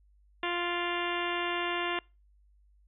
harmonic tone with a mistuned harmonic, 349.2 Hz, F4, in tune, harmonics 1 / 2 / 3 / 4 / 5 / 6 / 7 / 8 / 9 / 10, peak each -35 / -38 / -36 / -41 / -38 / -40 / -43 / -38 / -45 / -44 dBFS, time 0.43-1.99 s, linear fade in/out 2 ms, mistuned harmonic 7, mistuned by -37 cents, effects noise-tail reverb RT60 0.3 s tail -26 dB re dry + added 50 Hz sine -60 dBFS peak until 2.87 s

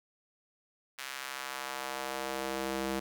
square tone with high-pass filter sweep, 66.6 Hz, C2, 31 cents sharp, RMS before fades -37 dBFS, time 0.98-3 s, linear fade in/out 10 ms, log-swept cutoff 1800 to 260 Hz, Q 1, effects none

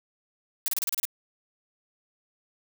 blue noise bursts, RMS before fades -27 dBFS, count 8, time 0.66-1.052 s, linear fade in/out 0 ms, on 21 ms, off 32 ms, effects none

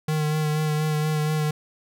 square tone with vibrato, 153.3 Hz, D#3, 25 cents flat, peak -22 dBFS, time 0.08-1.51 s, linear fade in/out 5 ms, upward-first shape sine, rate 4.2 Hz, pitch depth 23 cents each way, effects none

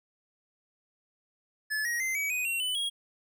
square tone with pitch steps, 1724 / 1890.9 / 2074 / 2275 / 2495 / 2737 / 3002 / 3292 Hz, A6 / A#6 / C7 / C#7 / D#7 / F7 / F#7 / G#7, -36 / +24 / -16 / +44 / +4 / -36 / +24 / -16 cents, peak -29 dBFS, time 1.7-2.9 s, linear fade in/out 20 ms, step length 150 ms, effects none

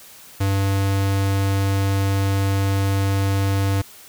square tone, 98 Hz, G2, in tune, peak -18 dBFS, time 0.4-3.82 s, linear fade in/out 10 ms, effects white hiss -44 dBFS RMS until 4.08 s

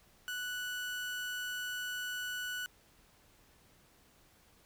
30% pulse tone, 1480 Hz, F#6, in tune, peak -34 dBFS, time 0.28-2.66 s, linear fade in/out 0 ms, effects pink hiss -65 dBFS RMS until 4.65 s

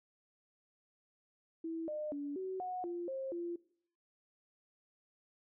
sine tone with pitch steps, 327.2 / 606 / 286.6 / 376.7 / 732 / 347.4 / 533 / 344.3 Hz, E4 / D#5 / D4 / F#4 / F#5 / F4 / C5 / F4, -13 / -46 / -42 / +31 / -19 / -9 / +32 / -25 cents, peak -37 dBFS, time 1.64-3.56 s, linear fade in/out 5 ms, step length 240 ms, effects noise-tail reverb RT60 0.6 s tail -20 dB re dry

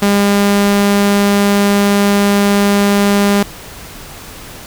sawtooth tone, 201.9 Hz, G#3, 49 cents flat, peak -5 dBFS, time 0.02-3.43 s, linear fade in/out 5 ms, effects pink hiss -32 dBFS RMS until 4.66 s

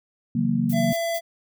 sine chord, F# dominant seventh, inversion second, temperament equal with one note detuned, 136.45 / 164.81 / 185 / 233.1 Hz, C#3 / E3 / F#3 / A#3, -27 / 0 / 0 / 0 cents, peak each -27 / -28 / -26 / -22 dBFS, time 0.35-0.93 s, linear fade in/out 5 ms
violet noise bursts, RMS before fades -35 dBFS, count 3, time 0.69-1.192 s, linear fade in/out 10 ms, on 54 ms, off 170 ms
square tone, 671 Hz, E5, 31 cents sharp, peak -24 dBFS, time 0.72-1.21 s, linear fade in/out 50 ms
effects none

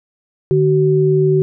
sine tone pair together, 150.09 / 378.2 Hz, D3 / F#4, +38 / +38 cents, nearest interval octave + major third, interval 1600 cents, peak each -14 / -12 dBFS, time 0.51-1.42 s, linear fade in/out 0 ms, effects none

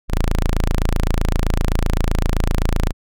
sawtooth tone, 27.77 Hz, A0, 17 cents sharp, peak -11 dBFS, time 0.08-2.93 s, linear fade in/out 50 ms, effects none

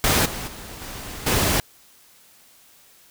pink noise with level steps, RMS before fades -18 / -31 / -38 / -35 / -20 dBFS, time 0.04-1.6 s, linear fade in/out 0 ms, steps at 0.25 / 0.47 / 0.81 / 1.26 s, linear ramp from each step 10 ms, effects white hiss -53 dBFS RMS until 3.1 s

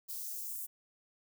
violet noise with high-pass filter sweep, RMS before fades -41 dBFS, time 0.08-0.67 s, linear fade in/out 20 ms, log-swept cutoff 4100 to 8700 Hz, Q 1.4, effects none

